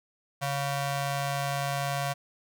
sawtooth ring-modulated tone, 420.7 Hz, G#4, 22 cents sharp, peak -21 dBFS, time 0.41-2.14 s, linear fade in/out 20 ms, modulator 281 Hz, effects none

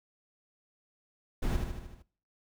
brown noise with echo, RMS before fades -30 dBFS, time 1.42-1.57 s, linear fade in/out 10 ms, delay 76 ms, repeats 6, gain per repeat -4 dB, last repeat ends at 2.026 s, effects noise-tail reverb RT60 0.5 s tail -21 dB re dry

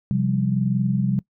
sine chord, C suspended fourth, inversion none, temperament equal, 130.81 / 174.61 / 196 Hz, C3 / F3 / G3, 0 / 0 / 0 cents, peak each -22 / -25 / -22 dBFS, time 0.11-1.19 s, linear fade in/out 0 ms, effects noise-tail reverb RT60 0.1 s tail -22 dB re dry

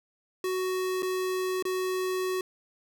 square tone with dropouts, 371.5 Hz, F#4, 7 cents sharp, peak -28 dBFS, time 0.44-2.41 s, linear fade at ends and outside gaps 2 ms, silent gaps 1.023-1.029 / 1.625-1.652 s, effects none

